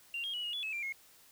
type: tone with pitch steps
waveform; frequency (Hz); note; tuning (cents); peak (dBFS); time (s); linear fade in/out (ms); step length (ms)
sine; 2773 / 3243 / 2930 / 2871 / 3420 / 2587 / 2369 / 2162; F7 / G#7 / F#7 / F7 / A7 / E7 / D7 / C#7; -13 / -42 / -18 / +47 / -50 / -33 / +14 / -44; -34; 0.14-0.924; 2; 98
effects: tanh soft clip ceiling -31 dBFS + white hiss -61 dBFS RMS until 1.31 s

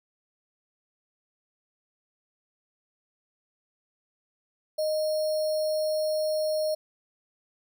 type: tone with sample-and-hold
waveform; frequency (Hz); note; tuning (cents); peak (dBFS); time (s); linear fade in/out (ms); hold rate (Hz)
sine; 619; D#5; -9; -24; 4.78-6.75; 10; 4900
effects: none

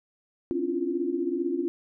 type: tone cluster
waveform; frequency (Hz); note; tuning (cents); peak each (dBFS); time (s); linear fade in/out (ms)
sine; 263.4 / 285.5 / 332.7 / 348.3; C4 / D4 / E4 / F4; +12 / -49 / +16 / -5; -33 / -32 / -33 / -28; 0.51-1.68; 0
effects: none

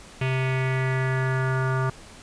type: tone with low-pass filter sweep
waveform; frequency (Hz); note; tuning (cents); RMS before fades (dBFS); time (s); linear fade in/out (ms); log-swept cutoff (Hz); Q
square; 130.81; C3; 0; -24; 0.21-1.9; 5; 2600 to 1300; 3.9
effects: pink hiss -46 dBFS RMS until 2.22 s + resampled to 22050 Hz

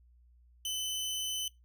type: tone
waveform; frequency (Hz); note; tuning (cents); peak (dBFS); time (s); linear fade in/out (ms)
sawtooth; 3032; F#7; +42; -30; 0.65-1.48; 2
effects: noise-tail reverb RT60 0.2 s tail -21 dB re dry + added 60 Hz sine -59 dBFS peak until 1.64 s

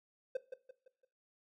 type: tone with echo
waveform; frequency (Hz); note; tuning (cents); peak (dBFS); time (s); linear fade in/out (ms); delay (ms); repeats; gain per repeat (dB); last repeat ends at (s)
triangle; 516; C5; -24; -30; 0.35-0.37; 5; 170; 4; -8; 1.05
effects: noise-tail reverb RT60 0.4 s tail -17 dB re dry

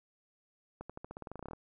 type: accelerating click train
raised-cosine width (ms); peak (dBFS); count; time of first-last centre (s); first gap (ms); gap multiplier
1; -29; 16; 0.81-1.533; 86; 0.91
effects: none

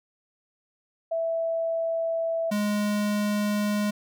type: tone pair in turn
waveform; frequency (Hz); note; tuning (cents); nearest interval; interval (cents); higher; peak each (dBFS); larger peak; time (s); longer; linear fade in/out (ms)
sine / square; 659.3 / 207.7; E5 / G#3; 0 / 0; octave + minor sixth; 2000; first; -24; neither; 1.11-2.51 / 2.51-3.91; neither; 10
effects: none

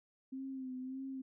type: tone with vibrato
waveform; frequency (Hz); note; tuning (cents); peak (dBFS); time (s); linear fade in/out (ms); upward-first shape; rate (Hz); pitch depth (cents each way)
sine; 261.6; C4; 0; -40; 0.32-1.22; 10; sine; 1.7; 44
effects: none

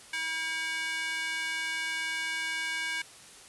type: tone with high-pass filter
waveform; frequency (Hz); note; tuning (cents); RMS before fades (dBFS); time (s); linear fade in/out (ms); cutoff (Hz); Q
square; 322; E4; -41; -33; 0.13-3.02; 5; 1900; 3.1
effects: white hiss -51 dBFS RMS until 3.48 s + resampled to 24000 Hz

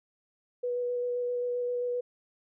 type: tone with vibrato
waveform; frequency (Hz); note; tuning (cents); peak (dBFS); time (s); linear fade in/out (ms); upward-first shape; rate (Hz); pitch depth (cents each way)
sine; 489.3; B4; -16; -28; 0.63-2.01; 10; square; 7.6; 8
effects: none

